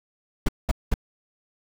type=noise bursts; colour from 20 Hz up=brown; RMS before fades=-19 dBFS; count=3; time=0.46-0.941 s; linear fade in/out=5 ms; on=27 ms; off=200 ms; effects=none